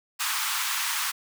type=high-pass noise; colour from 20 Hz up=pink; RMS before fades=-28 dBFS; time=0.19-1.12 s; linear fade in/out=20 ms; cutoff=940 Hz; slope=48 dB/octave; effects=none